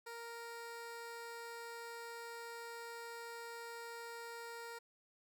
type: tone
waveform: 15% pulse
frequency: 466.2 Hz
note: A#4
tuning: in tune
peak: -40 dBFS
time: 0.06-4.79 s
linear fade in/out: 10 ms
effects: none